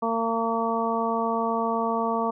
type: harmonic tone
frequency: 228.1 Hz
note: A#3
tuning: 37 cents flat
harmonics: 1 / 2 / 3 / 4 / 5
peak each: -29 / -29 / -29 / -29 / -29 dBFS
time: 0.02-2.31 s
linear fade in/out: 10 ms
effects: none